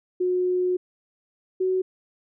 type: tone pair in turn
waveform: sine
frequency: 363.4 / 373 Hz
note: F#4 / F#4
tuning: -31 / +14 cents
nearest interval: unison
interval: 45 cents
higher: second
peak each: -20 dBFS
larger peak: neither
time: 0.2-0.77 / 1.6-1.82 s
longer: first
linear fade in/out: 10 ms
effects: none